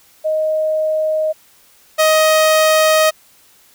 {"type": "tone pair in turn", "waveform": ["sine", "sawtooth"], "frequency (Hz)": [624, 627.4], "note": ["D#5", "D#5"], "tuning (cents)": [5, 14], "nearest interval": "unison", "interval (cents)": 9, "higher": "second", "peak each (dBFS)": [-14, -6], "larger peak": "second", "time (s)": [[0.24, 1.33], [1.98, 3.11]], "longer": "second", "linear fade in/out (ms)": 20, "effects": ["white hiss -50 dBFS RMS until 3.74 s"]}